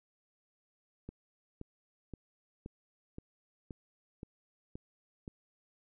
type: click train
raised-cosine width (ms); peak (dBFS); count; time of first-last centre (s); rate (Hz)
3; -30; 9; 1.09-5.278; 1.91
effects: none